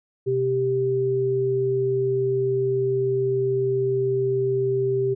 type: tone pair together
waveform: sine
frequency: 128.34 / 392 Hz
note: C3 / G4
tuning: -33 / 0 cents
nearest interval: octave + perfect fifth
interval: 1933 cents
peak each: -27 / -20 dBFS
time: 0.26-5.15 s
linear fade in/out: 20 ms
effects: none